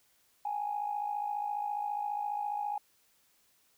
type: tone with amplitude modulation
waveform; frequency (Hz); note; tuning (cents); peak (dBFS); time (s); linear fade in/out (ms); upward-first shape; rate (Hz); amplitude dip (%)
sine; 828; G#5; -5; -28; 0.45-2.78; 5; sine; 54.7; 70
effects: tanh soft clip ceiling -24 dBFS + white hiss -69 dBFS RMS until 3.77 s